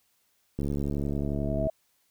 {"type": "click train", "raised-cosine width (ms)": 3, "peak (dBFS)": -18, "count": 78, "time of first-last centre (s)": [0.59, 1.67], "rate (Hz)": 71.3}
{"type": "tone with exponential growth", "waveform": "sine", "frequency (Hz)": 644, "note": "E5", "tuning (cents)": -41, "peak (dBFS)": -25, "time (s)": [0.82, 1.7], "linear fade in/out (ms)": 5, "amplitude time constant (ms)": 190}
{"effects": ["white hiss -70 dBFS RMS until 2.1 s"]}